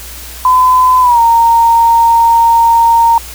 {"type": "tone with pitch glide", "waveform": "sine", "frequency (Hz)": [1014, 924.5], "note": ["B5", "A#5"], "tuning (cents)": [45, -15], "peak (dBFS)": -4, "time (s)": [0.45, 3.18], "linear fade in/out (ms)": 2, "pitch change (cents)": -160, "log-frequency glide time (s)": [1.01, 1.2], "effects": ["added 60 Hz sine -30 dBFS peak until 3.34 s", "white hiss -29 dBFS RMS until 3.34 s"]}